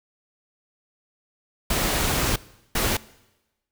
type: noise bursts at uneven times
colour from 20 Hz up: pink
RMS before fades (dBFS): -23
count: 2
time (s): 1.7-2.36 / 2.75-2.97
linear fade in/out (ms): 5
effects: noise-tail reverb RT60 1.0 s tail -21 dB re dry